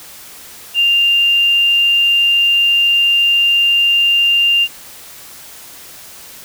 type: tone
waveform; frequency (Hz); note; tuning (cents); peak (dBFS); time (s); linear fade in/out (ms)
sine; 2794; F7; 0; -9; 0.74-4.68; 50
effects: white hiss -36 dBFS RMS until 6.44 s